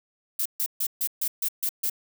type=noise bursts; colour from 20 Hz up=violet; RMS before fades=-26 dBFS; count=8; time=0.39-1.898 s; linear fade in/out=5 ms; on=66 ms; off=140 ms; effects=none